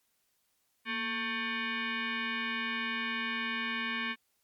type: tone with frequency modulation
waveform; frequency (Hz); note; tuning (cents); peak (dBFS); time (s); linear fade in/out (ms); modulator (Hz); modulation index
sine; 234.2; A#3; +8; -31; 0.85-4.16; 50; 670; 4.1
effects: white hiss -75 dBFS RMS until 4.43 s + MP3 96 kbps

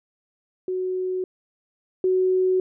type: tone pair in turn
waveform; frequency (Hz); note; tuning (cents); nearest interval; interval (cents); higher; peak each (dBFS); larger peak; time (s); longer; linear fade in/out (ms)
sine; 370 / 371.7; F#4 / F#4; 0 / +8; unison; 8; second; -23 / -17; second; 0.68-1.24 / 2.04-2.6; neither; 2
effects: none

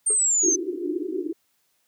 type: exponential sweep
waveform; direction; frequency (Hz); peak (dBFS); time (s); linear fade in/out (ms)
sine; down; 8880 to 6100; -18; 0.06-0.56; 10
type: tone with exponential decay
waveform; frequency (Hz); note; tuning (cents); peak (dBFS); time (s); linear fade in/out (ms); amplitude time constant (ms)
triangle; 422.9; G#4; +31; -24; 0.1-0.19; 5; 19
type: band-pass noise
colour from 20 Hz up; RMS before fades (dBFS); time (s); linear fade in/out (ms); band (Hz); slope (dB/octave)
white; -28; 0.43-1.33; 5; 300 to 390; 96
effects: white hiss -69 dBFS RMS until 1.87 s + high-pass 100 Hz 12 dB/octave

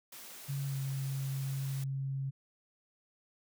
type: high-pass noise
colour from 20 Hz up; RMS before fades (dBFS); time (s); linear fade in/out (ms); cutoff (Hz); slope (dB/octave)
white; -49; 0.12-1.84; 5; 130; 24
type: tone with pitch glide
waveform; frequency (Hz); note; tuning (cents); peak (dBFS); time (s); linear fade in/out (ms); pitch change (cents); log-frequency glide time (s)
sine; 138.59 to 135.66; C#3 to C#3; 0 to -37; -33; 0.48-2.31; 20; -37; 0.66-0.78
effects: none

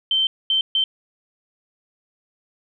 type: tone bursts at uneven times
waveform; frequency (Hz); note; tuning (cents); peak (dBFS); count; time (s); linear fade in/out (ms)
sine; 3109; G7; -15; -16; 3; 0.11-0.27 / 0.5-0.61 / 0.75-0.84; 2
effects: none

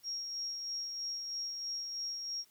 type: tone with tremolo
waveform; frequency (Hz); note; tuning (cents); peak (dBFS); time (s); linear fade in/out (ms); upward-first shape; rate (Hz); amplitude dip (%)
sine; 5588; F8; 0; -35; 0.03-2.45; 50; sine; 3.1; 35
effects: white hiss -67 dBFS RMS until 2.5 s

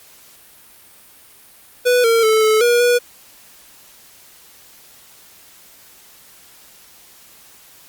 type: tone with pitch steps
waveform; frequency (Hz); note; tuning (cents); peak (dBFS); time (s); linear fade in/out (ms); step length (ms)
square; 493.3 / 458 / 437.7 / 434 / 479.2 / 485.3; B4 / A#4 / A4 / A4 / A#4 / B4; -2 / -31 / -9 / -24 / +48 / -30; -12; 1.85-2.99; 20; 190
effects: white hiss -46 dBFS RMS until 7.88 s + Opus 48 kbps

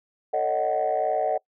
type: chord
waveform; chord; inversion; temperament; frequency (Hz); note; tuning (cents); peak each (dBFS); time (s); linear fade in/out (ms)
sine; D# half-diminished seventh; second; just; 448 / 560 / 622.3 / 746.7; A4 / C#5 / D#5 / F#5; +31 / +18 / 0 / +16; -29 / -28 / -25 / -24; 0.33-1.38; 10
effects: noise-tail reverb RT60 0.1 s tail -23 dB re dry + tanh soft clip ceiling -15 dBFS

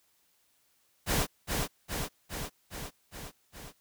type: noise with echo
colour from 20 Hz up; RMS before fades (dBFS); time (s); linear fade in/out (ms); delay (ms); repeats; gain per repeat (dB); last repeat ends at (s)
pink; -28; 1.06-1.27; 50; 410; 6; -3; 3.73
effects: white hiss -70 dBFS RMS until 3.8 s

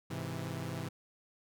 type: chord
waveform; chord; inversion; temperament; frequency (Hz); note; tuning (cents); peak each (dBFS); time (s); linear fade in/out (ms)
sawtooth; Ab augmented; none; equal; 103.83 / 130.81 / 164.81; Ab2 / C3 / E3; 0 / 0 / 0; -39 / -37 / -37; 0.1-0.89; 10
effects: none

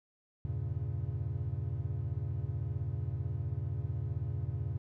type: chord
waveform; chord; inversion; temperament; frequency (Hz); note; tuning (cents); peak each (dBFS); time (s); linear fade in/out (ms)
triangle; E diminished seventh; none; equal; 82.41 / 98 / 116.54 / 138.59; E2 / G2 / Bb2 / Db3; 0 / 0 / 0 / 0; -38 / -36 / -36 / -37; 0.45-4.78; 0
effects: none

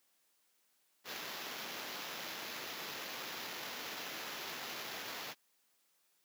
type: noise with sample-and-hold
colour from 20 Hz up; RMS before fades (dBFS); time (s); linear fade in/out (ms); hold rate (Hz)
white; -44; 1.04-5.35; 50; 8820
effects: white hiss -75 dBFS RMS until 6.24 s + high-pass 200 Hz 12 dB/octave

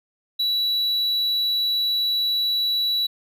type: tone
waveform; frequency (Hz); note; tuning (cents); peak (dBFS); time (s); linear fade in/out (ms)
triangle; 3929; B7; -10; -18; 0.39-3.07; 10
effects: none

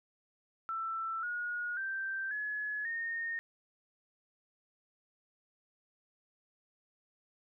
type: tone with pitch steps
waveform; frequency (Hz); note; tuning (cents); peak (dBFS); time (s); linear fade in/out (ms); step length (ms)
sine; 1332 / 1444.2 / 1565.8 / 1697.7 / 1840.7; E6 / F#6 / G6 / G#6 / A#6; +18 / -42 / -2 / +38 / -22; -34; 0.69-3.39; 0; 540
effects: none

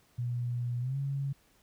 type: tone with pitch glide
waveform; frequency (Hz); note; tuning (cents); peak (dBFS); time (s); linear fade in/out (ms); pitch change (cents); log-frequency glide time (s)
sine; 121.3 to 138.53; B2 to C#3; -31 to -1; -30; 0.18-1.33; 10; +230; 0.8-0.97
effects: pink hiss -66 dBFS RMS until 1.62 s

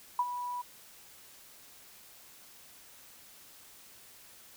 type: tone with ADSR envelope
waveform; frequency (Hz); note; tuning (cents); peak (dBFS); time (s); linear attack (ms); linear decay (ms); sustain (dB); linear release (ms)
sine; 981; B5; -12; -23; 0.19-0.62; 3; 46; -11; 11
effects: white hiss -55 dBFS RMS until 4.56 s

